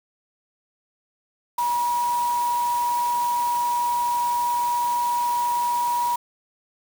sine tone in noise, 962 Hz, B5, 46 cents flat, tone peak -20 dBFS, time 1.58-6.16 s, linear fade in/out 5 ms, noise white, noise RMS -36 dBFS, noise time 1.58-6.16 s, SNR +13 dB, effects none

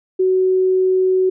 sine tone, 373.5 Hz, F#4, 16 cents sharp, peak -12 dBFS, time 0.19-1.3 s, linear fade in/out 10 ms, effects none

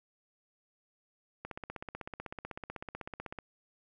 click train, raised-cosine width 0.5 ms, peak -25 dBFS, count 32, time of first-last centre 1.45-3.388 s, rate 16 Hz, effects none

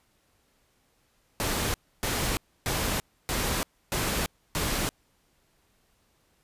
pink noise bursts, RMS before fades -28 dBFS, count 6, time 1.4-4.89 s, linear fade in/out 0 ms, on 340 ms, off 290 ms, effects pink hiss -68 dBFS RMS until 6.43 s + resampled to 32000 Hz

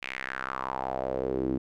sawtooth tone with band-pass filter sweep, 65.41 Hz, C2, in tune, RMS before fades -32 dBFS, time 0.02-1.58 s, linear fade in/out 10 ms, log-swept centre 2500 to 290 Hz, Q 4, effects none

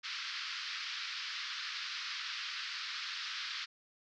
white band-pass noise, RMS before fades -41 dBFS, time 0.03-3.66 s, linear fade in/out 20 ms, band 1200 to 5100 Hz, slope 48 dB/octave, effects none

